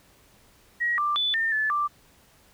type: tone with pitch steps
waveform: sine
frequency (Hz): 1902 / 1182 / 3481 / 1810 / 1736 / 1177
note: A#6 / D6 / A7 / A6 / A6 / D6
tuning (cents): +34 / +11 / -19 / +48 / -24 / +3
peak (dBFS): -22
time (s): 0.8-1.88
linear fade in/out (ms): 20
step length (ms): 180
effects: pink hiss -58 dBFS RMS until 2.53 s